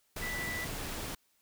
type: tone in noise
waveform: sine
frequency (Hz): 1975.5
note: B6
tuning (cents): 0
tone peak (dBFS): -36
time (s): 0.22-0.65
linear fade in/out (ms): 5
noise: pink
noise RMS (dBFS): -39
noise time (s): 0.16-1.15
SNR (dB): 0
effects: white hiss -72 dBFS RMS until 1.41 s